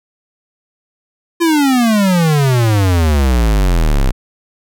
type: exponential sweep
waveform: square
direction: down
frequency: 346.3 to 30.88 Hz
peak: -10 dBFS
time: 1.4-4.12 s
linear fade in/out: 20 ms
effects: none